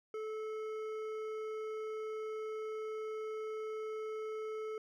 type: tone with hard clipping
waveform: triangle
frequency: 434.7 Hz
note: A4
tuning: 21 cents flat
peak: -40 dBFS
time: 0.14-4.78 s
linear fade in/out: 2 ms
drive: 13 dB
effects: none